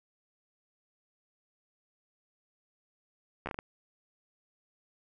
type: slowing click train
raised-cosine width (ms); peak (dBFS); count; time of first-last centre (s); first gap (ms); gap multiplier
0.5; -21; 6; 3.46-3.589; 12; 1.39
effects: none